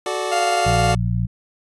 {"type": "chord", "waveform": "25% pulse", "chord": "D major", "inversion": "first", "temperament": "equal with one note detuned", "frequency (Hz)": [370, 434.7, 587.3], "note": ["F#4", "A4", "D5"], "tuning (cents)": [0, -21, 0], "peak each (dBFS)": [-22, -24, -22], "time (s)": [0.06, 0.95], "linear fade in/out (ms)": 2}
{"type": "tone with tremolo", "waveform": "40% pulse", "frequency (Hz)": 698.5, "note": "F5", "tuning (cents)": 0, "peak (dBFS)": -16, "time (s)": [0.31, 0.95], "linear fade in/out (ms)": 20, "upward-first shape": "sine", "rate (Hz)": 19, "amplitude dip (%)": 25}
{"type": "harmonic tone", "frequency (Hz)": 58.27, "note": "A#1", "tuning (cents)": 0, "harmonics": [1, 2, 3], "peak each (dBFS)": [-24, -20, -24], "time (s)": [0.65, 1.27], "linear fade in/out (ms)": 20}
{"effects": ["resampled to 24000 Hz"]}